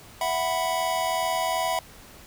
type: chord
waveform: square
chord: E suspended second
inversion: none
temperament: just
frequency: 659.3 / 741.7 / 988.9 Hz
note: E5 / F#5 / B5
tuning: 0 / +4 / +2 cents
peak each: -29 dBFS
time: 0.21-1.79 s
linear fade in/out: 2 ms
effects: pink hiss -48 dBFS RMS until 2.26 s